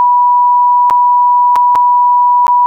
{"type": "tone with dropouts", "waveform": "sine", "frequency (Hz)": 978, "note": "B5", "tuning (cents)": -17, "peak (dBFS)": -5, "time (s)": [0, 2.66], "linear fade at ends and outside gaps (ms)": 0, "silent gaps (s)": [[0.899, 0.908], [1.557, 1.562], [1.752, 1.757], [2.468, 2.48]], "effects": []}